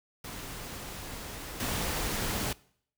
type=noise with level steps; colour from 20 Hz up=pink; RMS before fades=-41 / -32 dBFS; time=0.24-2.53 s; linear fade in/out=5 ms; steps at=1.6 s; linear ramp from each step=2 ms; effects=noise-tail reverb RT60 0.6 s tail -22 dB re dry